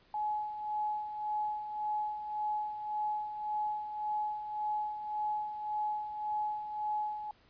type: tone with tremolo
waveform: sine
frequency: 846 Hz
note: G#5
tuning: 32 cents sharp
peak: -30 dBFS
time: 0.14-7.31 s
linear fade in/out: 2 ms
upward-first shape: sine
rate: 1.8 Hz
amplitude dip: 60%
effects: pink hiss -65 dBFS RMS until 7.49 s + resampled to 11025 Hz